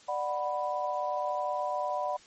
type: chord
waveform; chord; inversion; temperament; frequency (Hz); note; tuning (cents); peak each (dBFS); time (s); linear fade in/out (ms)
sine; B minor; first; just; 592.7 / 740.8 / 987.8; D5 / F#5 / B5; +16 / +2 / 0; -33; 0.08-2.17; 10
effects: white hiss -56 dBFS RMS until 2.26 s + MP3 32 kbps